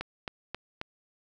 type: click train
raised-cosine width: 0.3 ms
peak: -18 dBFS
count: 4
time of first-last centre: 0.01-0.814 s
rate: 3.73 Hz
effects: none